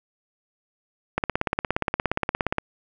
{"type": "click train", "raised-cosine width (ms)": 0.5, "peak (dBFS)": -7, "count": 25, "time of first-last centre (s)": [1.18, 2.584], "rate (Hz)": 17.1, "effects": []}